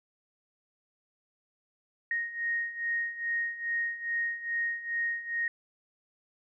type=beating tone pair; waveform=sine; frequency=1864 / 1866.4 Hz; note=A#6 / A#6; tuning=-1 / +2 cents; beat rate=2.4 Hz; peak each=-35 / -31 dBFS; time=2.11-5.48 s; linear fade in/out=2 ms; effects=none